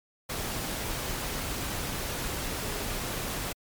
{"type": "tone in noise", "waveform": "sine", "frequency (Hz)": 415.3, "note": "G#4", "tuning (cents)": 0, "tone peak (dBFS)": -42, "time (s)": [2.62, 2.83], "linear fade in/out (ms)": 10, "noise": "pink", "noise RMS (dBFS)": -33, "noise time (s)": [0.29, 3.53], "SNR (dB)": -12, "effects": ["MP3 96 kbps"]}